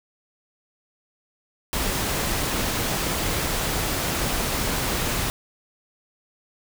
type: noise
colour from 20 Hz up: pink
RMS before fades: -25 dBFS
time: 1.73-5.3 s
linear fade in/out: 0 ms
effects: none